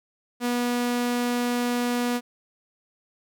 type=tone; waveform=sawtooth; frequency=242.9 Hz; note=B3; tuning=29 cents flat; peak=-19 dBFS; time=0.4-2.21 s; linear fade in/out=50 ms; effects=none